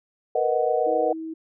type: chord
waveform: sine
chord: B major seventh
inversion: third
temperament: equal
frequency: 466.2 / 493.9 / 622.3 / 740 Hz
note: A#4 / B4 / D#5 / F#5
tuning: 0 / 0 / 0 / 0 cents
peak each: -25 dBFS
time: 0.35-1.13 s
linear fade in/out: 5 ms
type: tone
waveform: sine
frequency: 321.5 Hz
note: E4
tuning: 43 cents flat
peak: -30 dBFS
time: 0.86-1.34 s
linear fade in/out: 10 ms
effects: none